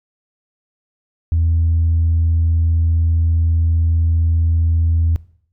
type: tone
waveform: sine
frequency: 82.41 Hz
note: E2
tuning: in tune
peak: -11 dBFS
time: 1.32-5.16 s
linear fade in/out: 0 ms
effects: noise-tail reverb RT60 0.6 s tail -20 dB re dry + tanh soft clip ceiling -9 dBFS

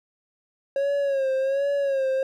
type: tone with vibrato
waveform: triangle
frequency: 547 Hz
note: C#5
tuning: 23 cents flat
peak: -19 dBFS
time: 0.76-2.23 s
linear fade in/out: 2 ms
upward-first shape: sine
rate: 1.3 Hz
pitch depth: 63 cents each way
effects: none

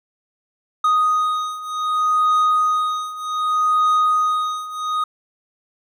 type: beating tone pair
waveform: triangle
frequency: 1244.5 / 1245.15 Hz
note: D#6 / D#6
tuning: 0 / +1 cents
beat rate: 0.65 Hz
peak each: -19 / -16 dBFS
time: 0.84-5.04 s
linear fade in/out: 5 ms
effects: none

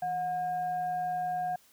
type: tone with frequency modulation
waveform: sine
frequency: 726 Hz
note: F#5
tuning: 33 cents flat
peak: -29 dBFS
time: 0.02-1.56 s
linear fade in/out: 5 ms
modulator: 889 Hz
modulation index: 0.27
effects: white hiss -62 dBFS RMS until 1.72 s

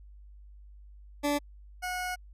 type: tone pair in turn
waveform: 20% pulse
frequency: 290 / 729.1 Hz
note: D4 / F#5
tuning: -22 / -26 cents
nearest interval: octave + major third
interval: 1596 cents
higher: second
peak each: -21 / -27 dBFS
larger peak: first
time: 1.23-1.39 / 1.82-2.16 s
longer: second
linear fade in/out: 20 ms
effects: added 50 Hz sine -48 dBFS peak until 2.33 s + resampled to 32000 Hz

